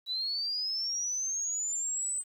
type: linear sweep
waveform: sine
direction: up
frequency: 3900 to 8190 Hz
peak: -30 dBFS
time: 0.06-2.24 s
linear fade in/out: 50 ms
effects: 10-bit